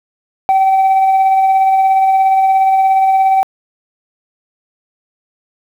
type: tone with tremolo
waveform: sine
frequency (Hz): 769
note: G5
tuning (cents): -33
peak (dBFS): -4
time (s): 0.49-3.43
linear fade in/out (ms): 0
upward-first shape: sine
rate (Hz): 17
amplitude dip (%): 35
effects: tanh soft clip ceiling -6 dBFS + 7-bit